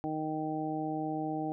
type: harmonic tone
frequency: 155.56 Hz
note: D#3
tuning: in tune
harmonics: 1 / 2 / 3 / 4 / 5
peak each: -41 / -34 / -43 / -42 / -37 dBFS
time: 0.04-1.52 s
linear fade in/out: 0 ms
effects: none